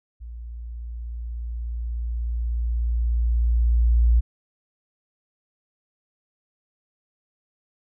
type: tone with level ramp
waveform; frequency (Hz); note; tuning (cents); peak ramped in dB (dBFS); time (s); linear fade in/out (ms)
sine; 58.27; A#1; 0; -34 to -13; 0.2-4.21; 20
effects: none